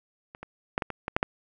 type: clicks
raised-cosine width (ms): 0.5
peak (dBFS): -27 / -24 / -10 / -14 / -18 / -15 / -7 / -8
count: 8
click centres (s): 0.349 / 0.43 / 0.779 / 0.822 / 0.903 / 1.081 / 1.165 / 1.229
effects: none